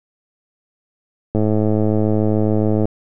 click train, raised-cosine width 2 ms, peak -5 dBFS, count 162, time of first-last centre 1.35-2.855 s, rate 107 Hz, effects none

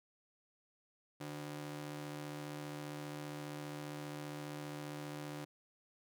sawtooth ring-modulated tone, 222 Hz, A3, 16 cents sharp, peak -36 dBFS, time 1.2-5.45 s, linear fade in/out 10 ms, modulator 73.5 Hz, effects none

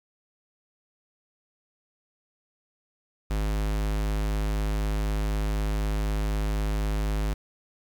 square tone, 52 Hz, G#1, 3 cents sharp, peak -25 dBFS, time 3.3-7.34 s, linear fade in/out 10 ms, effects 9-bit

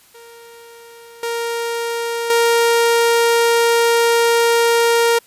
sawtooth tone with level steps, 466.2 Hz, A#4, in tune, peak -35 / -16 / -8 dBFS, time 0.14-5.19 s, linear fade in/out 10 ms, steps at 1.23 / 2.3 s, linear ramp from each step 2 ms, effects white hiss -50 dBFS RMS until 5.26 s + resampled to 32000 Hz

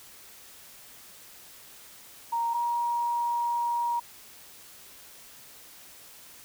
sine tone pair in turn, 932.3 / 948 Hz, A#5 / A#5, 0 / +29 cents, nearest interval unison, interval 29 cents, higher second, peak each -25 dBFS, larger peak neither, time 2.32-2.54 / 2.54-4 s, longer second, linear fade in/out 10 ms, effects white hiss -50 dBFS RMS until 6.44 s

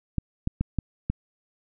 clicks, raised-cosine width 5 ms, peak -12 dBFS, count 5, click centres 0.183 / 0.474 / 0.61 / 0.787 / 1.1 s, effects none

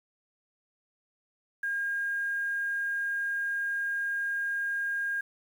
sine tone with quantisation, 1618 Hz, G#6, 46 cents flat, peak -28 dBFS, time 1.63-5.21 s, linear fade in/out 5 ms, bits 9, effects none

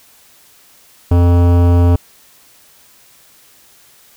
sine tone with hard clipping, 87.2 Hz, F2, 2 cents flat, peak -9 dBFS, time 1.11-1.96 s, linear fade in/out 5 ms, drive 17 dB, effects white hiss -47 dBFS RMS until 4.16 s

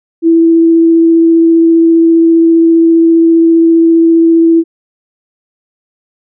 sine tone with vibrato, 330.5 Hz, E4, 5 cents sharp, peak -3 dBFS, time 0.22-4.64 s, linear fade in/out 50 ms, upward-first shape triangle, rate 15 Hz, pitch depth 10 cents each way, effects none

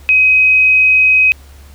sine tone, 2527 Hz, D#7, 26 cents sharp, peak -6 dBFS, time 0.09-1.32 s, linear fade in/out 0 ms, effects added 70 Hz sine -36 dBFS peak until 1.74 s + pink hiss -45 dBFS RMS until 1.74 s

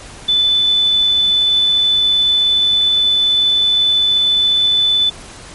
sine tone, 3501 Hz, A7, 9 cents flat, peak -10 dBFS, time 0.28-5.1 s, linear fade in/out 10 ms, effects pink hiss -35 dBFS RMS until 5.54 s + MP3 48 kbps

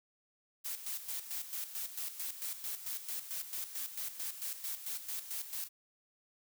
blue noise with tremolo, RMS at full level -39 dBFS, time 0.64-5.69 s, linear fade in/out 20 ms, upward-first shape square, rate 4.5 Hz, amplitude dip 65%, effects none

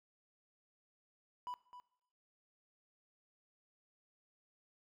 triangle tone with echo, 987.8 Hz, B5, in tune, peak -39 dBFS, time 1.47-1.54 s, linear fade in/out 0 ms, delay 260 ms, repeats 1, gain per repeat -11 dB, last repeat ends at 1.8 s, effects noise-tail reverb RT60 0.7 s tail -18 dB re dry

